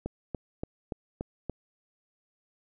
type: click train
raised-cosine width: 2 ms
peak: -19 dBFS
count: 6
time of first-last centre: 0.06-1.497 s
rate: 3.48 Hz
effects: none